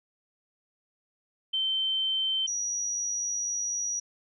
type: tone pair in turn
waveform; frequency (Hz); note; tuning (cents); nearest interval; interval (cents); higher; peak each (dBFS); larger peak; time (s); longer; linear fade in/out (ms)
sine; 3100 / 5798; G7 / F#8; -20 / -36; major seventh; 1084; second; -25 / -28; first; 1.53-2.47 / 2.47-4; second; 10
effects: none